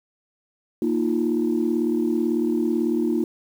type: chord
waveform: sine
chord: Bb suspended fourth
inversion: none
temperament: equal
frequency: 233.1 / 311.1 / 349.2 Hz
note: Bb3 / Eb4 / F4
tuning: 0 / 0 / 0 cents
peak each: -23 dBFS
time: 0.82-3.24 s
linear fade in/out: 2 ms
effects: tanh soft clip ceiling -12 dBFS + 8-bit